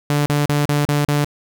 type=tone bursts; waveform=sawtooth; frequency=146.1 Hz; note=D3; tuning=9 cents flat; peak=-11 dBFS; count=6; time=0.1-1.245 s; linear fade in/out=0 ms; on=160 ms; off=37 ms; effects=none